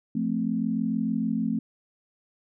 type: chord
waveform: sine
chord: F major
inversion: none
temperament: equal with one note detuned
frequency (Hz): 174.61 / 221.1 / 261.6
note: F3 / A3 / C4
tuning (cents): 0 / +9 / 0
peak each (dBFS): -31 / -26 / -29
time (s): 0.15-1.59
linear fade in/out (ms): 5
effects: none